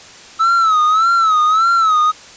triangle tone with vibrato, 1300 Hz, E6, 24 cents flat, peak -8 dBFS, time 0.39-2.12 s, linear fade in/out 20 ms, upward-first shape sine, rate 1.7 Hz, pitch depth 100 cents each way, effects white hiss -38 dBFS RMS until 2.36 s + resampled to 16000 Hz

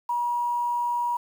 sine tone with quantisation, 960 Hz, B5, 49 cents flat, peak -23 dBFS, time 0.09-1.17 s, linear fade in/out 5 ms, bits 8, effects none

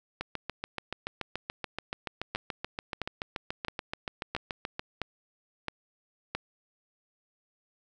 two click trains, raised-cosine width 0.3 ms, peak -17 / -15 dBFS, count 33 / 7, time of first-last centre 0.21-4.795 / 2.35-6.35 s, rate 6.98 / 1.5 Hz, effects none

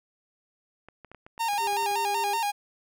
clicks, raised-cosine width 0.5 ms, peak -31 dBFS, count 12, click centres 0.886 / 1.047 / 1.116 / 1.147 / 1.265 / 1.379 / 1.534 / 1.586 / 1.669 / 1.728 / 1.827 / 1.914 s
45% pulse tone with vibrato, 866 Hz, A5, 28 cents flat, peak -25 dBFS, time 1.39-2.52 s, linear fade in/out 20 ms, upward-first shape square, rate 5.3 Hz, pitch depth 98 cents each way
triangle tone, 401.4 Hz, G4, 41 cents sharp, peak -32 dBFS, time 1.59-2.39 s, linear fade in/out 50 ms
effects none

